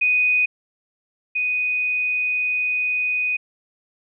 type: tone pair in turn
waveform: sine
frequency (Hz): 2489 / 2489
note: D#7 / D#7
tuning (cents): 0 / 0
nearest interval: unison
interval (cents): 0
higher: neither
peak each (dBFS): -15 / -19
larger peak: first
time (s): 0.01-0.46 / 1.35-3.37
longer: second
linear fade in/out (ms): 10
effects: none